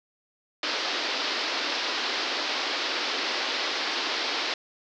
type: band-pass noise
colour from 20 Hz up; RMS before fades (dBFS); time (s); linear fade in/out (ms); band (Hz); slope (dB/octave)
white; -29; 0.63-4.54; 2; 260 to 5100; 48
effects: none